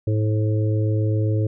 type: harmonic tone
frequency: 107.5 Hz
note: A2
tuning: 40 cents flat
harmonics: 1 / 3 / 4 / 5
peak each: -18 / -28 / -30 / -32 dBFS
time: 0.07-1.47 s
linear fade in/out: 5 ms
effects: none